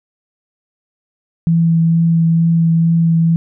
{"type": "tone with vibrato", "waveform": "sine", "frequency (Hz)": 165.6, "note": "E3", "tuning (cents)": 8, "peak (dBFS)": -9, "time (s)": [1.47, 3.36], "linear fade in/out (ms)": 0, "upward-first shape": "triangle", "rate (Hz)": 2.2, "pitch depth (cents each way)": 13, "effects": []}